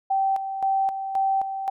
sine tone with tremolo, 776 Hz, G5, 18 cents flat, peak -19 dBFS, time 0.1-1.7 s, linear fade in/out 10 ms, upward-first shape square, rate 1.9 Hz, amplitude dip 60%, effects none

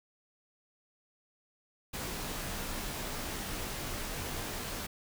pink noise with comb filter, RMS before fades -38 dBFS, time 1.93-4.87 s, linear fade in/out 10 ms, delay 18 ms, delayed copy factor -0.5, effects none

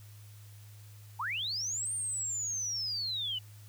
sine linear two-way sweep, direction up then down, 830.6 to 8900 to 2899 Hz, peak -32 dBFS, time 1.19-3.39 s, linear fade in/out 10 ms, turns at 1.93 s, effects added 104 Hz sine -49 dBFS peak until 3.68 s + white hiss -60 dBFS RMS until 3.68 s

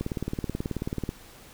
click train, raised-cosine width 3 ms, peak -16 dBFS, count 21, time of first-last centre 0.01-1.091 s, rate 18.5 Hz, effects pink hiss -50 dBFS RMS until 1.53 s

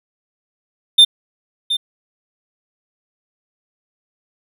triangle tone with echo, 3597 Hz, A7, 37 cents sharp, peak -3 dBFS, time 0.98-1.05 s, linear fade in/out 10 ms, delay 720 ms, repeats 1, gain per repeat -11 dB, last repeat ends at 1.77 s, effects none

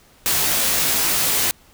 white noise with comb filter, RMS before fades -19 dBFS, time 0.26-1.51 s, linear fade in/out 0 ms, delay 16 ms, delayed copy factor -0.75, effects pink hiss -52 dBFS RMS until 1.73 s

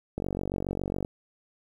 click train, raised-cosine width 2 ms, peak -17 dBFS, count 42, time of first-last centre 0.18-1.049 s, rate 47.2 Hz, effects 9-bit

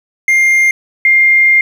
triangle / sine tone pair in turn, 2112 / 2112 Hz, C7 / C7, +16 / +16 cents, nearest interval unison, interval 0 cents, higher neither, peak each -5 dBFS, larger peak neither, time 0.28-0.71 / 1.05-1.61 s, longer second, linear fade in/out 2 ms, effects 7-bit

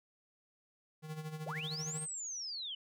square tone with tremolo, 155.56 Hz, D#3, in tune, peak -39 dBFS, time 1.02-2.07 s, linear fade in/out 50 ms, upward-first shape sine, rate 13 Hz, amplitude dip 65%
sine linear two-way sweep, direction up then down, 390 to 8580 to 2931 Hz, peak -39 dBFS, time 1.46-2.75 s, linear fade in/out 5 ms, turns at 2.02 s
effects none

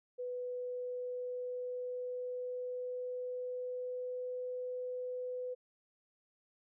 sine tone with pitch glide, 495.8 to 501 Hz, B4 to B4, +7 to +25 cents, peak -37 dBFS, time 0.18-5.55 s, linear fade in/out 20 ms, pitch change +18 cents, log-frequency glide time 0.32-4.41 s, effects none

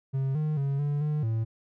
triangle tone with pitch steps, 134.5 / 153.2 / 138.7 / 145.1 / 150.7 / 112.5 Hz, C3 / D#3 / C#3 / D3 / D3 / A2, +48 / -27 / +1 / -21 / +45 / +39 cents, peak -23 dBFS, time 0.13-1.45 s, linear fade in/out 20 ms, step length 220 ms, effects none

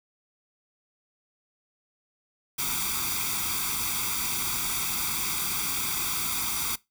white noise with comb filter, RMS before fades -29 dBFS, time 2.58-6.76 s, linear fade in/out 10 ms, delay 0.85 ms, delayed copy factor +0.9, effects noise-tail reverb RT60 0.2 s tail -21 dB re dry

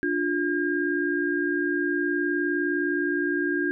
sine tone cluster, 293.6 / 353.1 / 1614 Hz, D4 / F4 / G#6, 0 / +19 / -50 cents, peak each -27 dBFS, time 0.03-3.71 s, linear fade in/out 0 ms, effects none

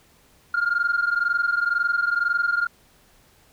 sine tone pair together, 1396.9 / 1418.9 Hz, F6 / F6, 0 / +27 cents, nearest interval unison, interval 27 cents, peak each -21 dBFS, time 0.54-2.67 s, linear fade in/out 5 ms, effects tanh soft clip ceiling -15 dBFS + pink hiss -57 dBFS RMS until 3.52 s

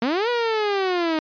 sawtooth linear two-way sweep, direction up then down, 219.5 to 490 to 308.6 Hz, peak -16 dBFS, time 0.02-1.19 s, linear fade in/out 2 ms, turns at 0.29 s, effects resampled to 11025 Hz

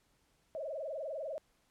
sine tone with vibrato, 587.3 Hz, D5, in tune, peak -37 dBFS, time 0.55-1.38 s, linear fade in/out 0 ms, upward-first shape sine, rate 20 Hz, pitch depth 190 cents each way, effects pink hiss -73 dBFS RMS until 1.7 s + low-pass 12000 Hz 12 dB/octave

